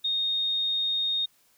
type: tone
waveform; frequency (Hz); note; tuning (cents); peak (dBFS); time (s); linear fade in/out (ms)
sine; 3700; A#7; -14; -24; 0.04-1.26; 10
effects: white hiss -64 dBFS RMS until 1.57 s